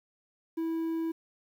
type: tone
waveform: triangle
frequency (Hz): 327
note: E4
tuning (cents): -14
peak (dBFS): -27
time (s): 0.57-1.12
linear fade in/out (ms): 10
effects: 10-bit